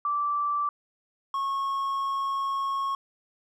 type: tone pair in turn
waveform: sine / triangle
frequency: 1166 / 1094.7 Hz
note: D6 / C#6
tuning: -13 / -22 cents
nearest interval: minor second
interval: 109 cents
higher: first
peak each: -24 dBFS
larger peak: neither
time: 0.05-0.69 / 1.34-2.95 s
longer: second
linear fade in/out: 2 ms
effects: none